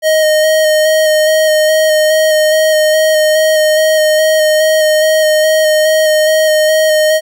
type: tone with vibrato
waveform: square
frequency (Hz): 622.3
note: D#5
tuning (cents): 0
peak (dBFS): -8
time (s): 0.02-7.21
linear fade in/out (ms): 50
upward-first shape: square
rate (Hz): 2.4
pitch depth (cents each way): 14
effects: none